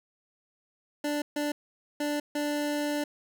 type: tone bursts at uneven times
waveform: 25% pulse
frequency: 294 Hz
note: D4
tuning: 2 cents sharp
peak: -24 dBFS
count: 4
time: 1.04-1.22 / 1.36-1.52 / 2-2.2 / 2.35-3.04 s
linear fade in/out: 5 ms
effects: none